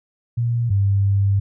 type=tone pair in turn; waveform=sine; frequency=118.3 / 99.16 Hz; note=A#2 / G2; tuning=+26 / +20 cents; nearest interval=minor third; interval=306 cents; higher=first; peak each=-17 / -14 dBFS; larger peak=second; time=0.37-0.7 / 0.7-1.4 s; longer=second; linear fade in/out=10 ms; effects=none